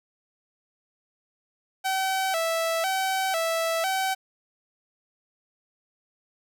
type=tone with vibrato; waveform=sawtooth; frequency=709 Hz; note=F5; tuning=26 cents sharp; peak=-20 dBFS; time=1.84-4.15 s; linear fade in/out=20 ms; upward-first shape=square; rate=1 Hz; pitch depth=130 cents each way; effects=none